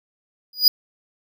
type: tone with exponential growth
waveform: square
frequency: 4914 Hz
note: D#8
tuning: 22 cents flat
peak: -6 dBFS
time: 0.53-0.68 s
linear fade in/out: 2 ms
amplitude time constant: 31 ms
effects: none